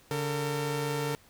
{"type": "tone pair together", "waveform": "sawtooth", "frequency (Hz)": [143.13, 454.4], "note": ["D3", "A#4"], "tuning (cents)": [-44, -44], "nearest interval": "octave + minor sixth", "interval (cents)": 2000, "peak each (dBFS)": -28, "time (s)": [0.11, 1.15], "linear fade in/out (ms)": 0, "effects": ["pink hiss -59 dBFS RMS until 1.29 s"]}